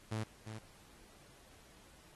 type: tone with echo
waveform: sawtooth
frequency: 109.6 Hz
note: A2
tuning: 6 cents flat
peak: -32 dBFS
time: 0.11-0.24 s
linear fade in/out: 10 ms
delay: 350 ms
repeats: 1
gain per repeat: -8 dB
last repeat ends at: 0.59 s
effects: pink hiss -62 dBFS RMS until 2.15 s + AAC 32 kbps

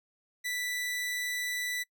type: tone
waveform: sawtooth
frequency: 1975.5 Hz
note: B6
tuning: in tune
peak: -28 dBFS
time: 0.44-1.84 s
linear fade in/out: 20 ms
effects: noise-tail reverb RT60 0.1 s tail -25 dB re dry

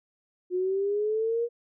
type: linear sweep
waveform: sine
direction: up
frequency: 357.3 to 476.7 Hz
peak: -24 dBFS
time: 0.5-1.49 s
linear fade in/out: 50 ms
effects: none

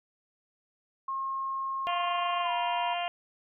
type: tone with pitch glide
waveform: sine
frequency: 1075 to 968.8 Hz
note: C6 to B5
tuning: +47 to -34 cents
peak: -30 dBFS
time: 1.08-2.94 s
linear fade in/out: 5 ms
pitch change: -181 cents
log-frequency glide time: 2.41-2.52 s
type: harmonic tone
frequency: 349.2 Hz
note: F4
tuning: in tune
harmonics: 2 / 3 / 4 / 5 / 6 / 7 / 8 / 9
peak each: -31 / -39 / -44 / -45 / -44 / -42 / -38 / -42 dBFS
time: 1.87-3.08 s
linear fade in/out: 0 ms
effects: none

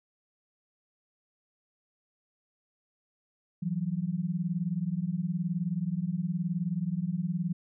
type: beating tone pair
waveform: sine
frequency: 164.81 / 183.81 Hz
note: E3 / F#3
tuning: 0 / -11 cents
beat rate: 19 Hz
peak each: -31 dBFS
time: 3.62-7.53 s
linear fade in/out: 10 ms
effects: none

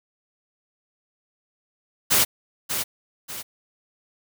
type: noise with echo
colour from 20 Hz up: white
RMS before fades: -18 dBFS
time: 2.1-2.25 s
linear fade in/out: 20 ms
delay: 590 ms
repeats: 2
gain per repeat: -8 dB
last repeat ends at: 3.43 s
effects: none

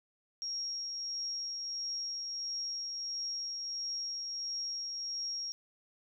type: tone with tremolo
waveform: sine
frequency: 5588 Hz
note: F8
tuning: in tune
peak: -34 dBFS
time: 0.42-5.52 s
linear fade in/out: 0 ms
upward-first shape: triangle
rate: 1.5 Hz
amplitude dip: 30%
effects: none

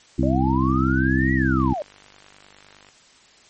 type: harmonic tone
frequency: 65.41 Hz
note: C2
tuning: in tune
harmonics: 1 / 2 / 3 / 4 / 5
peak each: -24 / -23 / -25 / -22 / -24 dBFS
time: 0.18-1.74 s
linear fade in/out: 10 ms
type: linear two-way sweep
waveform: sine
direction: up then down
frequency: 560 to 1953 to 560 Hz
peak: -24 dBFS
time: 0.23-1.82 s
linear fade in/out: 0 ms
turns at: 1.34 s
type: click train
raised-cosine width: 0.3 ms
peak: -31 dBFS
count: 65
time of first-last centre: 1.6-2.888 s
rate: 49.7 Hz
effects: white hiss -52 dBFS RMS until 3.49 s + MP3 32 kbps

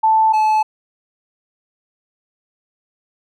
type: tone pair in turn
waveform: sine / triangle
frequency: 880 / 864.4 Hz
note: A5 / A5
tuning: 0 / -31 cents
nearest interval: unison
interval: 31 cents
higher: first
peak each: -10 dBFS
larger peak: neither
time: 0.03-0.33 / 0.33-0.63 s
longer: neither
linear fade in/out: 10 ms
effects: none

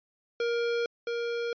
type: tone pair in turn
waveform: square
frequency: 470.4 / 470.4 Hz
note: A#4 / A#4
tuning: +16 / +16 cents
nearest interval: unison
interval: 0 cents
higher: neither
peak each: -27 / -30 dBFS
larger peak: first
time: 0.4-0.86 / 1.07-1.53 s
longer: neither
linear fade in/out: 2 ms
effects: resampled to 11025 Hz

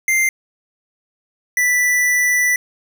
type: tone pair in turn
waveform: square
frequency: 2093 / 1975.5 Hz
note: C7 / B6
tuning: 0 / 0 cents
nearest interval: minor second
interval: 100 cents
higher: first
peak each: -14 dBFS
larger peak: neither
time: 0.08-0.29 / 1.57-2.56 s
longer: second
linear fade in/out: 2 ms
effects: none

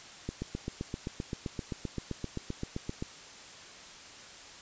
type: click train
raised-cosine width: 3 ms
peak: -21 dBFS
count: 22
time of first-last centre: 0.29-3.024 s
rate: 7.68 Hz
effects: white hiss -49 dBFS RMS until 4.61 s + resampled to 16000 Hz

